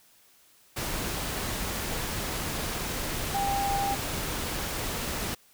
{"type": "tone in noise", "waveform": "sine", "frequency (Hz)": 796, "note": "G5", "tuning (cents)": 26, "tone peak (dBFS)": -26, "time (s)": [3.34, 3.95], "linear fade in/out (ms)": 10, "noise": "pink", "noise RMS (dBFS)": -32, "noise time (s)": [0.76, 5.35], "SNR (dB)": 3, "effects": ["white hiss -60 dBFS RMS until 5.53 s"]}